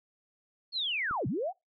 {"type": "linear two-way sweep", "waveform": "sine", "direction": "down then up", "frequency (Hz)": [4400, 102.3, 804], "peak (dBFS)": -29, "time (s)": [0.72, 1.53], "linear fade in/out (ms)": 50, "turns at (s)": 1.27}
{"type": "click", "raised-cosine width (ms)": 3, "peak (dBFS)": -31, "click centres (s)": 1.111}
{"effects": ["noise-tail reverb RT60 0.2 s tail -26 dB re dry"]}